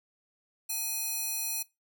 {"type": "tone with high-pass filter", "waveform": "square", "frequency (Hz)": 837, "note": "G#5", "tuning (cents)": 13, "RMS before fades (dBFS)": -33, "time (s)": [0.69, 1.63], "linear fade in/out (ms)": 10, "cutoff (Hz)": 7000, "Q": 0.5, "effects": ["noise-tail reverb RT60 0.2 s tail -20 dB re dry"]}